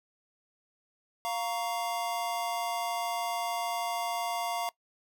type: chord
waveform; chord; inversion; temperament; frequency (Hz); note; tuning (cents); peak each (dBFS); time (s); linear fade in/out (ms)
square; Bb minor; second; just; 699.2 / 932.3 / 1118.8; F5 / Bb5 / Db6; +2 / 0 / +16; -34 / -36 / -39; 1.25-4.69; 0
effects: noise-tail reverb RT60 0.1 s tail -20 dB re dry